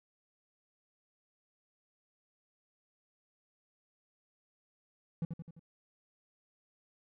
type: tone with echo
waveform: triangle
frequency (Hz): 164.81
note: E3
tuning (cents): 0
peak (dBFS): -29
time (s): 5.22-5.25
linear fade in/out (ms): 2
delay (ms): 86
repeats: 4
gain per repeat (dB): -5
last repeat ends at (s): 5.594
effects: none